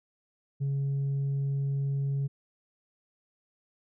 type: tone with tanh clipping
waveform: sine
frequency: 138.59 Hz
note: C#3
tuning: in tune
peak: -27 dBFS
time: 0.6-2.28 s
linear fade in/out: 20 ms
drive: 1 dB
effects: none